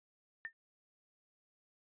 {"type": "tone with exponential decay", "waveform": "sine", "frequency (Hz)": 1807, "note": "A6", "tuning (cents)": 46, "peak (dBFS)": -35, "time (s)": [0.45, 0.53], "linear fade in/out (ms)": 0, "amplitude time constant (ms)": 16, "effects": ["resampled to 8000 Hz"]}